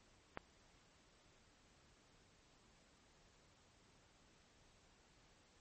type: click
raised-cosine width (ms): 0.5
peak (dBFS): -28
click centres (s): 0.374
effects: pink hiss -70 dBFS RMS until 5.6 s + MP3 32 kbps